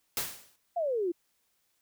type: noise with exponential decay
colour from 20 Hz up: white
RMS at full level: -29 dBFS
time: 0.17-0.56 s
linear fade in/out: 1 ms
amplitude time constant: 84 ms
type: exponential sweep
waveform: sine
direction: down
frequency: 720 to 329.6 Hz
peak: -27 dBFS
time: 0.76-1.12 s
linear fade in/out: 10 ms
effects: white hiss -74 dBFS RMS until 1.81 s